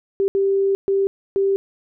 sine tone bursts at uneven times, 392 Hz, G4, in tune, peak -15 dBFS, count 4, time 0.2-0.28 / 0.35-0.75 / 0.88-1.07 / 1.36-1.56 s, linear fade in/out 0 ms, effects none

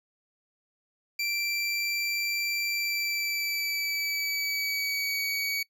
25% pulse tone with pitch glide, 2349 to 2259 Hz, D7 to C#7, 0 to +32 cents, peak -24 dBFS, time 1.19-5.63 s, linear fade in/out 5 ms, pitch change -68 cents, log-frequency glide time 2.7-5.21 s, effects noise-tail reverb RT60 0.1 s tail -22 dB re dry

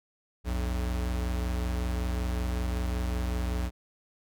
square tone pair together, 60.7 / 86.01 Hz, B1 / F2, -29 / -26 cents, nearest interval tritone, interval 603 cents, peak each -29 / -37 dBFS, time 0.44-3.71 s, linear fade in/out 50 ms, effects none

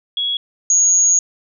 sine tone pair in turn, 3341 / 6659 Hz, G#7 / G#8, +10 / +4 cents, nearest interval octave, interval 1194 cents, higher second, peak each -17 / -10 dBFS, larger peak second, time 0.17-0.37 / 0.7-1.19 s, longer second, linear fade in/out 2 ms, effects none

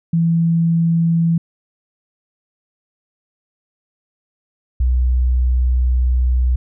sine tone pair in turn, 166.5 / 62.37 Hz, E3 / B1, +18 / +18 cents, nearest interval octave + perfect fourth, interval 1700 cents, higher first, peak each -12 dBFS, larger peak neither, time 0.13-1.38 / 4.8-6.56 s, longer second, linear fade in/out 5 ms, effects none

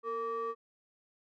triangle ring-modulated tone, 349.2 Hz, F4, in tune, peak -28 dBFS, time 0.03-0.55 s, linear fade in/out 50 ms, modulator 806 Hz, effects none

